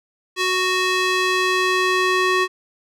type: tone with band-pass filter sweep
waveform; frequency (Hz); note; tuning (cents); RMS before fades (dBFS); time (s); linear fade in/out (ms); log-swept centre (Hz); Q
square; 370; F#4; 0; -19; 0.36-2.48; 50; 3100 to 1800; 0.77
effects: none